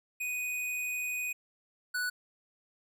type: tone pair in turn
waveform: square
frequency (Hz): 2488 / 1479.4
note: D#7 / F#6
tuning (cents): -1 / -1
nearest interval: major sixth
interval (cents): 900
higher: first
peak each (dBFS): -33 / -31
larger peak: second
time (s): 0.2-1.33 / 1.94-2.1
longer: first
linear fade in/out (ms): 10
effects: none